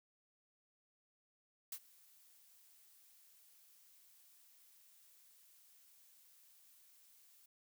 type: noise with ADSR envelope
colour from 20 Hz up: blue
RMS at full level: -43 dBFS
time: 1.72-7.46 s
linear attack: 3 ms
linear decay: 63 ms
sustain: -23 dB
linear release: 5 ms
effects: none